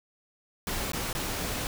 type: noise with dropouts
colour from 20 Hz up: pink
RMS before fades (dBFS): -32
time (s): 0.67-1.67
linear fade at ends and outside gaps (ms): 1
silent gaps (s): 0.919-0.933 / 1.129-1.15
effects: none